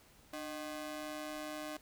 sawtooth ring-modulated tone, 458.1 Hz, A#4, 30 cents flat, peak -34 dBFS, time 0.33-1.77 s, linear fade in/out 5 ms, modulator 158 Hz, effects pink hiss -63 dBFS RMS until 1.81 s

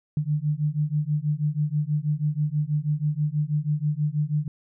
sine beating tone pair, 146.83 / 153.03 Hz, D3 / D#3, 0 / -28 cents, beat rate 6.2 Hz, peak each -25 dBFS, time 0.17-4.48 s, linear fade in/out 2 ms, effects none

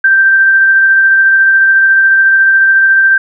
sine tone with tremolo, 1568 Hz, G6, in tune, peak -3 dBFS, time 0.04-3.18 s, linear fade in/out 5 ms, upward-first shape triangle, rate 14 Hz, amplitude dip 25%, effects none

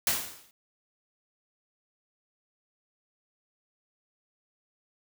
white noise with exponential decay, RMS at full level -23 dBFS, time 0.07-0.51 s, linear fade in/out 2 ms, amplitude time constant 94 ms, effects none

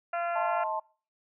harmonic tone, 343.5 Hz, F4, 29 cents flat, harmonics 2 / 3 / 4 / 5 / 6 / 7 / 8, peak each -30 / -43 / -34 / -43 / -47 / -46 / -47 dBFS, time 0.13-0.64 s, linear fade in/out 5 ms
sine chord, A diminished, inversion second, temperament just, 633.6 / 880 / 1056 Hz, Eb5 / A5 / C6, +31 / 0 / +16 cents, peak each -35 / -31 / -35 dBFS, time 0.35-0.8 s, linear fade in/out 10 ms
effects noise-tail reverb RT60 0.4 s tail -24 dB re dry

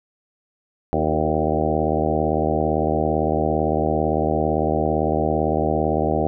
harmonic tone with a mistuned harmonic, 77.78 Hz, D#2, in tune, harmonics 1 / 2 / 3 / 4 / 5 / 6 / 7 / 8 / 9 / 10, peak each -27 / -27 / -27 / -27 / -27 / -27 / -27 / -27 / -27 / -27 dBFS, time 0.93-6.27 s, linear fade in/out 0 ms, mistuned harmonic 5, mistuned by -32 cents, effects none

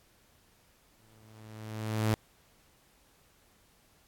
sawtooth tone with exponential growth, 109.2 Hz, A2, 13 cents flat, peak -20 dBFS, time 0.99-2.14 s, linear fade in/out 0 ms, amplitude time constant 250 ms, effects pink hiss -65 dBFS RMS until 4.07 s + AAC 64 kbps

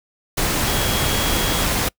sine tone in noise, 3296 Hz, G#7, 14 cents flat, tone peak -28 dBFS, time 0.67-1.65 s, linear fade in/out 10 ms, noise pink, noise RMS -20 dBFS, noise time 0.37-1.89 s, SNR -11 dB, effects noise-tail reverb RT60 0.1 s tail -25 dB re dry

